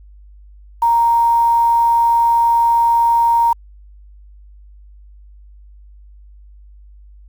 sine tone with quantisation, 932.3 Hz, A#5, in tune, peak -10 dBFS, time 0.82-3.53 s, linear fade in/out 5 ms, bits 6, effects added 50 Hz sine -39 dBFS peak until 7.28 s

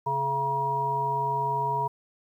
harmonic tone with a mistuned harmonic, 136.3 Hz, C#3, 29 cents flat, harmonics 1 / 3 / 5 / 7, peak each -34 / -35 / -37 / -25 dBFS, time 0.06-1.88 s, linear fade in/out 10 ms, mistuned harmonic 3, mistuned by +65 cents, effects 10-bit

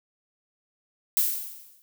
violet noise with exponential decay, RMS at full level -20 dBFS, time 1.17-1.82 s, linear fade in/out 0 ms, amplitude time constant 140 ms, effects none

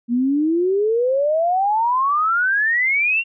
sine exponential sweep, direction up, 232.2 to 2794 Hz, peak -15 dBFS, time 0.08-3.24 s, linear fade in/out 50 ms, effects none

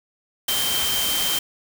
sine tone in noise, 3136 Hz, G7, in tune, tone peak -24 dBFS, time 0.48-1.39 s, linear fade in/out 5 ms, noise white, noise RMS -24 dBFS, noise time 0.48-1.39 s, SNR -3 dB, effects none

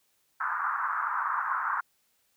pink band-pass noise, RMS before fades -30 dBFS, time 0.4-1.81 s, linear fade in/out 10 ms, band 1000 to 1500 Hz, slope 48 dB/octave, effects white hiss -71 dBFS RMS until 2.36 s

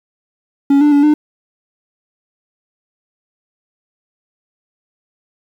triangle tone with pitch steps, 279.7 / 295 / 286.1 / 300.4 Hz, C#4 / D4 / D4 / D4, +16 / +8 / -45 / +39 cents, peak -5 dBFS, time 0.7-1.14 s, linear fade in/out 5 ms, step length 110 ms, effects 7-bit

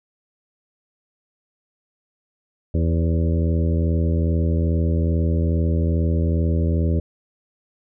harmonic tone with a mistuned harmonic, 82.41 Hz, E2, in tune, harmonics 1 / 2 / 3 / 4 / 5 / 6 / 7, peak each -18 / -24 / -28 / -30 / -32 / -34 / -35 dBFS, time 2.74-7 s, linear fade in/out 5 ms, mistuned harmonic 6, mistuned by +30 cents, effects none

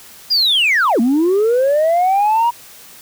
sine linear two-way sweep, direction down then up, 4978 to 220 to 962 Hz, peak -9 dBFS, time 0.3-2.51 s, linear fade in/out 20 ms, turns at 1 s, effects tanh soft clip ceiling -9 dBFS + white hiss -40 dBFS RMS until 3.01 s

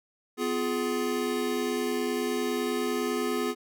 square chord, F diminished, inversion second, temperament just, 251.4 / 349.2 / 419.1 Hz, Cb4 / F4 / Ab4, +31 / 0 / +16 cents, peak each -32 / -33 / -31 dBFS, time 0.37-3.55 s, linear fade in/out 50 ms, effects none

